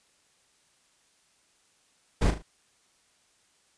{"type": "noise with echo", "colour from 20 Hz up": "brown", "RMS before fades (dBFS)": -22, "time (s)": [2.21, 2.31], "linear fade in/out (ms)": 10, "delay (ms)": 38, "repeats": 3, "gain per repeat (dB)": -8, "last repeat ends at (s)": 2.424, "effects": ["white hiss -66 dBFS RMS until 3.77 s", "resampled to 22050 Hz"]}